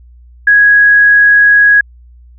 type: tone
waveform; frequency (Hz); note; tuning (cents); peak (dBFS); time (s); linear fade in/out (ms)
sine; 1661.2; G#6; 0; -3; 0.47-1.81; 5
effects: added 60 Hz sine -36 dBFS peak until 2.38 s